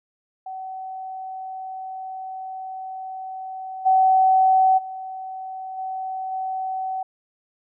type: tone with level steps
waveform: sine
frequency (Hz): 757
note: F#5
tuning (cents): +39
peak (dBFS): -30 / -13 / -30 / -26 / -24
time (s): 0.46-7.03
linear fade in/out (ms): 5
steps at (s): 3.85 / 4.77 / 5.77 / 6.31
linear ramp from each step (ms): 20
effects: none